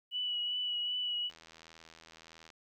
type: tone with vibrato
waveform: sine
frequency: 2945 Hz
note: F#7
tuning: 9 cents flat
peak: -32 dBFS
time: 0.11-1.31 s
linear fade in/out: 50 ms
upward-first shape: triangle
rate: 2.6 Hz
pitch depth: 25 cents each way
type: click train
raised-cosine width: 0.2 ms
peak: -36 dBFS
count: 99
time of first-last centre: 1.3-2.502 s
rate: 81.5 Hz
effects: 12-bit